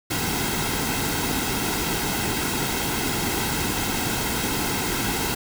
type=noise with comb filter; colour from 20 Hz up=pink; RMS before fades=-25 dBFS; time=0.1-5.35 s; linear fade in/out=10 ms; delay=1.7 ms; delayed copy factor=-0.6; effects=none